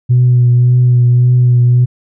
sine tone with vibrato, 123.2 Hz, B2, 4 cents flat, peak -4 dBFS, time 0.09-1.86 s, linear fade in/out 20 ms, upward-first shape triangle, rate 1.8 Hz, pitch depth 24 cents each way, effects tanh soft clip ceiling -2 dBFS

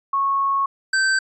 sine / square tone pair in turn, 1100 / 1552.1 Hz, C#6 / G6, -14 / -18 cents, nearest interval tritone, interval 596 cents, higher second, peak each -17 dBFS, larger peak neither, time 0.13-0.66 / 0.93-1.19 s, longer first, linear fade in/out 5 ms, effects resampled to 22050 Hz

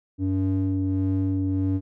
triangle ring-modulated tone, 94.6 Hz, F#2, 39 cents sharp, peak -16 dBFS, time 0.18-1.81 s, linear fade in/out 50 ms, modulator 190 Hz, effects none

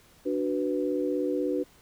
sine chord, B minor, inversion first, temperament equal, 293.7 / 370 / 493.9 Hz, D4 / F#4 / B4, 0 / 0 / 0 cents, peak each -29 / -30 / -30 dBFS, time 0.25-1.64 s, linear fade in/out 20 ms, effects pink hiss -58 dBFS RMS until 1.81 s

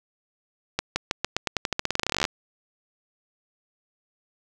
accelerating click train, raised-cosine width 0.2 ms, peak -6 dBFS, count 26, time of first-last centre 0.79-2.252 s, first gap 170 ms, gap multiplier 0.89, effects none

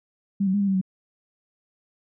sine tone with pitch steps, 198.2 / 188.4 / 203.7 / 199.2 / 192.9 / 187.6 Hz, G3 / F#3 / G#3 / G3 / G3 / F#3, +19 / +32 / -33 / +28 / -28 / +24 cents, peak -19 dBFS, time 0.4-0.814 s, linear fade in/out 10 ms, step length 69 ms, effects none

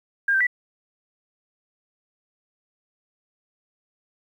sine tone with pitch steps, 1609 / 1559 / 1962 Hz, G6 / G6 / B6, +45 / -10 / -12 cents, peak -17 dBFS, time 0.28-0.469 s, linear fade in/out 5 ms, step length 63 ms, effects 9-bit

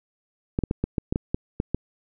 clicks, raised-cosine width 3 ms, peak -10 dBFS, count 10, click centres 0.589 / 0.637 / 0.711 / 0.84 / 0.982 / 1.125 / 1.159 / 1.345 / 1.601 / 1.746 s, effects none

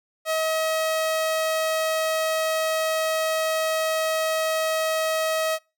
sawtooth tone, 637 Hz, D#5, 41 cents sharp, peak -18 dBFS, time 0.25-5.59 s, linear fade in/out 50 ms, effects noise-tail reverb RT60 0.3 s tail -26 dB re dry

